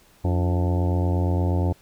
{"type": "harmonic tone with a mistuned harmonic", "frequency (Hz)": 88.4, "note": "F2", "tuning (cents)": 22, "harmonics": [1, 2, 3, 4, 5, 6, 7, 8, 9, 10], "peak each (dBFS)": [-20, -29, -30, -32, -37, -35, -38, -37, -41, -38], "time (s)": [0.24, 1.73], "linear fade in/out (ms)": 10, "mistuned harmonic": 3, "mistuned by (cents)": 100, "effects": ["pink hiss -56 dBFS RMS until 1.81 s"]}